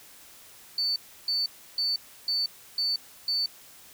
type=tone bursts; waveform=sine; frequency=4500 Hz; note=C#8; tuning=25 cents sharp; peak=-24 dBFS; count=6; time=0.78-3.46 s; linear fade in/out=2 ms; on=180 ms; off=320 ms; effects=white hiss -51 dBFS RMS until 3.93 s